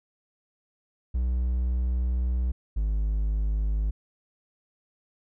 triangle tone pair in turn, 61.74 / 52.13 Hz, B1 / G#1, 0 / +7 cents, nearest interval minor third, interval 293 cents, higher first, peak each -21 dBFS, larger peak neither, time 1.14-2.52 / 2.76-3.91 s, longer first, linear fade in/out 10 ms, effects none

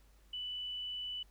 sine tone, 2979 Hz, F#7, 11 cents sharp, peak -38 dBFS, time 0.33-1.23 s, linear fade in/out 5 ms, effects added 50 Hz sine -61 dBFS peak until 1.3 s + pink hiss -70 dBFS RMS until 1.3 s

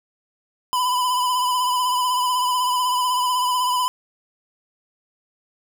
square tone with vibrato, 1000 Hz, B5, 21 cents sharp, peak -19 dBFS, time 0.73-3.88 s, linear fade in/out 0 ms, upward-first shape sine, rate 16 Hz, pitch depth 37 cents each way, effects none

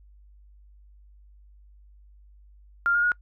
sine tone with pitch steps, 1396.9 / 1420.5 / 1444.5 Hz, F6 / F6 / F#6, 0 / +29 / -42 cents, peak -19 dBFS, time 2.86-3.118 s, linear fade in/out 0 ms, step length 86 ms, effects noise-tail reverb RT60 0.1 s tail -24 dB re dry + added 50 Hz sine -50 dBFS peak until 3.21 s

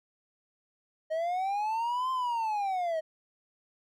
triangle linear two-way sweep, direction up then down, 622.3 to 1046.5 to 622.3 Hz, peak -26 dBFS, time 1.1-3.01 s, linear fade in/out 20 ms, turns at 2.11 s, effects none

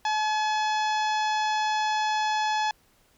harmonic tone with a mistuned harmonic, 851 Hz, G#5, 42 cents sharp, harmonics 1 / 2 / 3 / 4 / 5 / 6 / 7 / 8, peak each -24 / -32 / -37 / -36 / -41 / -40 / -44 / -48 dBFS, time 0.05-2.71 s, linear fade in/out 2 ms, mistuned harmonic 1, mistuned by +16 cents, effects pink hiss -63 dBFS RMS until 3.17 s

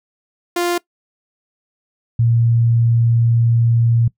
sawtooth / sine tone pair in turn, 349.2 / 116.6 Hz, F4 / A#2, 0 / +1 cents, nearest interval octave + perfect fifth, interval 1899 cents, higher first, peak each -12 / -11 dBFS, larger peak second, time 0.56-0.78 / 2.19-4.08 s, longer second, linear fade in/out 5 ms, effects noise-tail reverb RT60 0.1 s tail -21 dB re dry

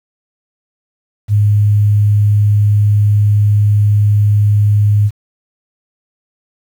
sine tone, 103.83 Hz, G#2, in tune, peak -7 dBFS, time 1.28-5.11 s, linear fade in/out 50 ms, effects 7-bit

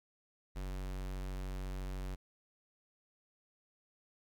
square tone, 46.95 Hz, F#1, 26 cents sharp, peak -39 dBFS, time 0.55-2.16 s, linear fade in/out 20 ms, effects 13-bit

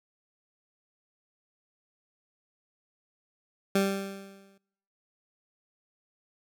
20% pulse tone with exponential decay, 196 Hz, G3, in tune, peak -16 dBFS, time 3.75-4.58 s, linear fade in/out 5 ms, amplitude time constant 180 ms, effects noise-tail reverb RT60 1.0 s tail -26 dB re dry

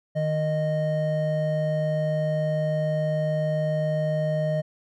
triangle tone pair together, 154.5 / 618 Hz, D#3 / D#5, -12 / -12 cents, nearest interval 2 octaves, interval 2400 cents, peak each -23 dBFS, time 0.15-4.62 s, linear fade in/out 20 ms, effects none

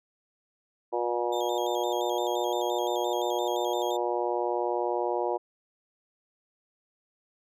harmonic tone, 120 Hz, B2, 49 cents flat, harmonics 3 / 4 / 5 / 6 / 7 / 8, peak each -31 / -32 / -33 / -34 / -34 / -35 dBFS, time 0.92-5.38 s, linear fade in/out 20 ms
35% pulse tone with vibrato, 3433 Hz, A7, 43 cents flat, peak -37 dBFS, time 1.32-3.97 s, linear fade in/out 10 ms, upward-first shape square, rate 5.8 Hz, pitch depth 85 cents each way
effects none

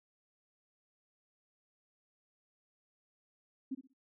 sine tone with echo, 264.9 Hz, C4, 22 cents sharp, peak -34 dBFS, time 3.71-3.75 s, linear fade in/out 10 ms, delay 62 ms, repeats 3, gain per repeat -12 dB, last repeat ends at 3.936 s, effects none

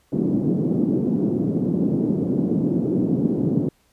white band-pass noise, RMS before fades -21 dBFS, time 0.12-3.69 s, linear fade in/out 5 ms, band 150 to 320 Hz, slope 24 dB/octave, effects pink hiss -62 dBFS RMS until 3.92 s + resampled to 32000 Hz

